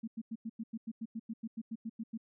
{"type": "tone bursts", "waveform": "sine", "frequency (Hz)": 225, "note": "A3", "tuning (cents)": 39, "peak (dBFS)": -36, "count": 16, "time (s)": [0.03, 2.177], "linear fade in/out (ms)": 10, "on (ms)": 47, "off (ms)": 93, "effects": []}